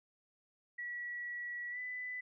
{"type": "tone with pitch glide", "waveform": "sine", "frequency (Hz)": [1934, 1996.4], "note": ["B6", "B6"], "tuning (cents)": [-37, 18], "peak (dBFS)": -39, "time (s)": [0.78, 2.21], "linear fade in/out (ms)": 10, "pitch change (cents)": 55, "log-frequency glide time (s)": [1.7, 1.79], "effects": []}